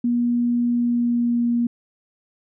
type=tone with pitch glide; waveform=sine; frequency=240 to 237.5 Hz; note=B3 to A#3; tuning=-49 to +33 cents; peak=-17 dBFS; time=0.04-1.67 s; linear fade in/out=5 ms; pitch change=-18 cents; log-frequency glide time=0.7-1.47 s; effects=none